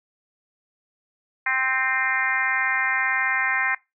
harmonic tone with a mistuned harmonic, 261.6 Hz, C4, in tune, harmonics 3 / 4 / 5 / 6 / 7 / 8 / 9, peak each -32 / -30 / -34 / -27 / -25 / -25 / -32 dBFS, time 1.46-3.75 s, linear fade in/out 5 ms, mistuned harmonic 9, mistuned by +40 cents, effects noise-tail reverb RT60 0.2 s tail -20 dB re dry

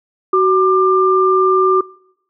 sine tone pair together, 375.5 / 1192.1 Hz, F#4 / D6, +26 / +26 cents, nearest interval octave + minor sixth, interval 2000 cents, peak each -12 dBFS, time 0.33-1.81 s, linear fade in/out 5 ms, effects noise-tail reverb RT60 0.8 s tail -24 dB re dry

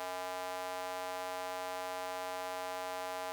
square tone with high-pass filter, 91.6 Hz, F#2, 17 cents flat, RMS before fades -40 dBFS, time 0-3.32 s, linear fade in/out 0 ms, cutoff 720 Hz, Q 2.6, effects 11-bit

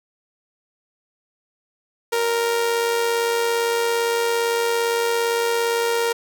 sawtooth tone with amplitude modulation, 466.2 Hz, A#4, in tune, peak -13 dBFS, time 2.12-6.13 s, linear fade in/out 10 ms, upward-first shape sine, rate 97.6 Hz, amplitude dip 40%, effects none

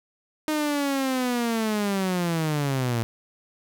sawtooth linear sweep, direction down, 310 to 112.3 Hz, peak -19 dBFS, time 0.48-3.03 s, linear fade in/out 0 ms, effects 9-bit

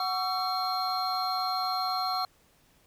triangle tone cluster, 742 / 1124 / 1338 / 4204 Hz, F#5 / C#6 / E6 / C8, +5 / +24 / +25 / +7 cents, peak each -29 / -32 / -33 / -32 dBFS, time 0-2.25 s, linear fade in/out 2 ms, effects pink hiss -64 dBFS RMS until 2.86 s

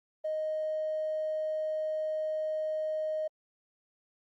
triangle tone with tanh clipping, 622.3 Hz, D#5, in tune, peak -29 dBFS, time 0.24-3.28 s, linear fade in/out 10 ms, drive 1 dB, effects Opus 32 kbps

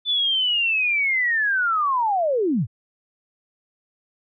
sine linear sweep, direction down, 3520 to 87.31 Hz, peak -18 dBFS, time 0.05-2.67 s, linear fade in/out 50 ms, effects none

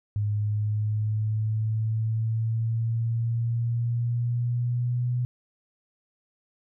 sine linear sweep, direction up, 103.83 to 123.47 Hz, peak -23 dBFS, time 0.16-5.25 s, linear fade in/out 0 ms, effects none

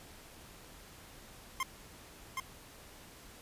25% pulse tone with echo, 1055 Hz, C6, 14 cents sharp, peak -28 dBFS, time 1.6-1.63 s, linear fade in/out 2 ms, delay 770 ms, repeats 1, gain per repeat -3 dB, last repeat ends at 2.4 s, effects pink hiss -54 dBFS RMS until 3.41 s + resampled to 32000 Hz

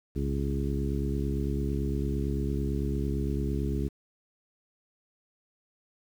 harmonic tone with a mistuned harmonic, 68.9 Hz, C#2, 10 cents flat, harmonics 1 / 2 / 3 / 4 / 5 / 6, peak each -30 / -33 / -35 / -36 / -37 / -38 dBFS, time 0.15-3.89 s, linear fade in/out 20 ms, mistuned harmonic 1, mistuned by -98 cents, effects 9-bit

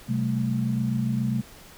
sine tone cluster, 129.2 / 191.5 / 218.8 Hz, C3 / G3 / A3, -21 / -40 / -9 cents, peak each -26 / -30 / -26 dBFS, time 0.08-1.42 s, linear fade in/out 20 ms, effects pink hiss -48 dBFS RMS until 1.77 s

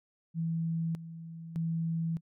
sine tone with tremolo, 164.5 Hz, E3, 3 cents flat, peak -29 dBFS, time 0.34-2.21 s, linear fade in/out 50 ms, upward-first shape square, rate 0.82 Hz, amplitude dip 75%, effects none

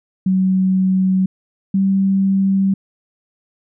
sine tone pair in turn, 188 / 193.84 Hz, F#3 / G3, +28 / -19 cents, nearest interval minor second, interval 53 cents, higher second, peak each -12 dBFS, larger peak neither, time 0.26-1.26 / 1.74-2.74 s, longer neither, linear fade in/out 5 ms, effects none

